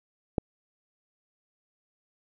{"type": "click", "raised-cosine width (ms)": 2, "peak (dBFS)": -11, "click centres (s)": 0.382, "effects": []}